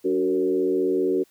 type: tone with frequency modulation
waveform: sine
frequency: 373.3 Hz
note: F#4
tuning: 15 cents sharp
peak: -19 dBFS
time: 0.04-1.24 s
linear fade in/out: 20 ms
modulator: 84.8 Hz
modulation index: 1
effects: white hiss -61 dBFS RMS until 1.3 s